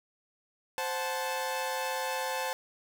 sawtooth chord, F# diminished, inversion second, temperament equal with one note detuned, 523.3 / 740 / 873.4 Hz, C5 / F#5 / A5, 0 / 0 / -13 cents, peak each -31 / -36 / -30 dBFS, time 0.78-2.53 s, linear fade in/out 0 ms, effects none

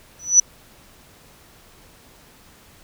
sine tone with exponential growth, 5940 Hz, F#8, 6 cents sharp, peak -5 dBFS, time 0.19-0.4 s, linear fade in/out 5 ms, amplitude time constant 45 ms, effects pink hiss -50 dBFS RMS until 2.83 s

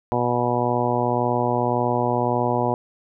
harmonic tone, 121.8 Hz, B2, 24 cents flat, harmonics 1 / 2 / 3 / 4 / 5 / 6 / 7 / 8, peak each -27 / -27 / -27 / -27 / -27 / -27 / -27 / -27 dBFS, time 0.12-2.74 s, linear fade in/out 0 ms, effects none

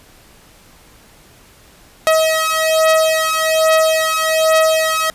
sawtooth beating tone pair, 637 / 638.2 Hz, D#5 / D#5, +41 / +44 cents, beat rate 1.2 Hz, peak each -11 dBFS, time 2.07-5.1 s, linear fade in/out 0 ms, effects pink hiss -46 dBFS RMS until 5.14 s + resampled to 32000 Hz

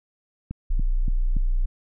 click train, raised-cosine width 5 ms, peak -18 dBFS, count 4, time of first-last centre 0.51-1.367 s, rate 3.5 Hz
sine tone, 30.29 Hz, B0, 33 cents flat, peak -18 dBFS, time 0.7-1.66 s, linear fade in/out 10 ms
effects none

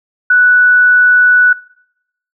sine tone, 1480 Hz, F#6, in tune, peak -5 dBFS, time 0.3-1.53 s, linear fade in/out 5 ms, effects noise-tail reverb RT60 0.8 s tail -23 dB re dry

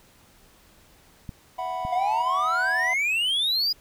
clicks, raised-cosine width 5 ms, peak -22 dBFS, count 2, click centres 1.292 / 1.851 s
triangle chord, E suspended second, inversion none, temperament equal, 659.3 / 740 / 987.8 Hz, E5 / F#5 / B5, 0 / 0 / 0 cents, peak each -34 / -28 / -30 dBFS, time 1.58-2.94 s, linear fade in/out 10 ms
triangle exponential sweep, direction up, 696 to 4978 Hz, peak -20 dBFS, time 1.92-3.73 s, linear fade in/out 10 ms
effects pink hiss -56 dBFS RMS until 3.8 s

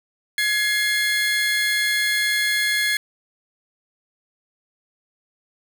30% pulse tone pair together, 1680.3 / 2117 Hz, G#6 / C7, +20 / +20 cents, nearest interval major third, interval 400 cents, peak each -19 dBFS, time 0.38-2.97 s, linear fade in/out 2 ms, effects none

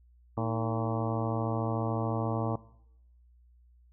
harmonic tone with a mistuned harmonic, 113.6 Hz, A#2, 44 cents flat, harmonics 1 / 2 / 3 / 4 / 5 / 6 / 7 / 8 / 9 / 10, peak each -32 / -35 / -37 / -38 / -39 / -40 / -40 / -41 / -42 / -42 dBFS, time 0.37-2.56 s, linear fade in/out 5 ms, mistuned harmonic 3, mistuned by -100 cents, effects noise-tail reverb RT60 0.8 s tail -20 dB re dry + added 60 Hz sine -57 dBFS peak until 3.92 s

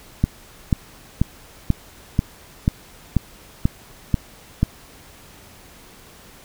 click train, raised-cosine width 5 ms, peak -3 dBFS, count 10, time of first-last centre 0.24-4.63 s, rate 2.05 Hz, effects pink hiss -46 dBFS RMS until 6.44 s

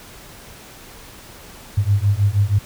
sine beating tone pair, 98.2 / 104.5 Hz, G2 / G#2, +4 / +11 cents, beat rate 6.3 Hz, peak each -17 / -17 dBFS, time 1.77-2.59 s, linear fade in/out 10 ms, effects pink hiss -41 dBFS RMS until 2.65 s

